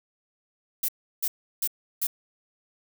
violet noise bursts, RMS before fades -26 dBFS, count 4, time 0.83-2.07 s, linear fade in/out 5 ms, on 55 ms, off 340 ms, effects none

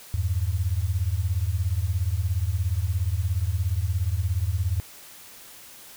sine beating tone pair, 82.41 / 99.41 Hz, E2 / G2, 0 / +25 cents, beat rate 17 Hz, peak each -25 dBFS, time 0.14-4.8 s, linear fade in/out 0 ms, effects white hiss -46 dBFS RMS until 5.96 s

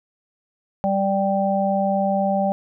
harmonic tone, 196 Hz, G3, in tune, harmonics 1 / 3 / 4, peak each -22 / -22 / -22 dBFS, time 0.84-2.52 s, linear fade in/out 0 ms, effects none

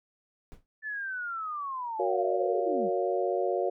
brown noise with exponential decay, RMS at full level -39 dBFS, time 0.52-0.66 s, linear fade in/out 0 ms, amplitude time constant 29 ms
sine linear sweep, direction down, 1760 to 165 Hz, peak -32 dBFS, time 0.82-2.9 s, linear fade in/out 50 ms
sine chord, Gb major seventh, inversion none, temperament equal with one note detuned, 370 / 466.2 / 561.8 / 698.5 Hz, Gb4 / Bb4 / Db5 / F5, 0 / 0 / +23 / 0 cents, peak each -30 / -32 / -31 / -32 dBFS, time 1.99-3.7 s, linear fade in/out 10 ms
effects none

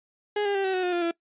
35% pulse tone with pitch steps, 415.3 / 403.2 / 391.5 / 380.2 / 369.1 / 358.4 / 348 / 337.9 Hz, G#4 / G4 / G4 / F#4 / F#4 / F4 / F4 / E4, 0 / +49 / -2 / +47 / -4 / +45 / -6 / +43 cents, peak -22 dBFS, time 0.36-1.112 s, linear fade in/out 5 ms, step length 94 ms, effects noise-tail reverb RT60 0.1 s tail -22 dB re dry + resampled to 8000 Hz

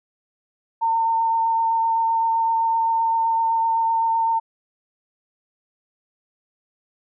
sine tone with vibrato, 908 Hz, A#5, 46 cents flat, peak -17 dBFS, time 0.81-4.4 s, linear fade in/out 20 ms, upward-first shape triangle, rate 7.8 Hz, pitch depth 13 cents each way, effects none

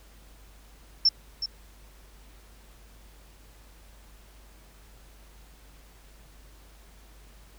sine tone with echo, 5370 Hz, E8, 31 cents sharp, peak -16 dBFS, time 1.05-1.09 s, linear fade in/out 5 ms, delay 370 ms, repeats 1, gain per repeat -11 dB, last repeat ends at 1.46 s, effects added 50 Hz sine -51 dBFS peak until 7.58 s + pink hiss -57 dBFS RMS until 7.58 s

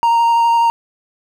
triangle tone with vibrato, 930 Hz, A#5, 4 cents flat, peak -8 dBFS, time 0.03-0.7 s, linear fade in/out 0 ms, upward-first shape square, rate 12 Hz, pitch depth 8 cents each way, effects none

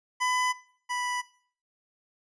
25% pulse tone pair in turn, 1002 / 986.5 Hz, B5 / B5, +25 / -2 cents, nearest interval unison, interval 27 cents, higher first, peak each -21 / -25 dBFS, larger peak first, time 0.2-0.53 / 0.89-1.22 s, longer neither, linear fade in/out 20 ms, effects noise-tail reverb RT60 0.5 s tail -18 dB re dry + resampled to 22050 Hz

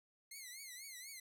10% pulse tone with vibrato, 2090 Hz, C7, 2 cents flat, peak -40 dBFS, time 0.31-1.2 s, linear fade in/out 5 ms, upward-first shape triangle, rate 4.1 Hz, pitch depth 150 cents each way, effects none

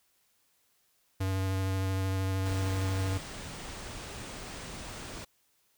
square tone with vibrato, 95.3 Hz, G2, 48 cents flat, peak -29 dBFS, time 1.2-3.18 s, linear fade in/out 10 ms, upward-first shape sine, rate 13 Hz, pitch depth 13 cents each way
pink band-stop noise, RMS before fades -42 dBFS, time 2.45-5.25 s, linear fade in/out 10 ms, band 10000 to 16000 Hz, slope 96 dB/octave
effects white hiss -71 dBFS RMS until 5.77 s

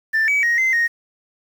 sine tone with pitch steps, 1775 / 2279 / 1878 / 2068 / 1864 Hz, A6 / C#7 / A#6 / C7 / A#6, +15 / +47 / +12 / -21 / -1 cents, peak -13 dBFS, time 0.13-0.88 s, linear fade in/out 20 ms, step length 150 ms, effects tanh soft clip ceiling -12 dBFS + 7-bit

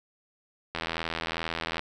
click train, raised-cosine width 0.3 ms, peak -14 dBFS, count 87, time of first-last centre 0.75-1.794 s, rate 82.4 Hz, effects none

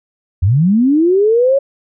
sine linear sweep, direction up, 80.6 to 561 Hz, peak -8 dBFS, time 0.42-1.59 s, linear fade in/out 10 ms, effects none

